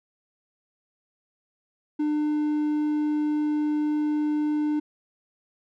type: tone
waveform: triangle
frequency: 300.3 Hz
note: D4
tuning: 39 cents sharp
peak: -20 dBFS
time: 1.99-4.8 s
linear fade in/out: 10 ms
effects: none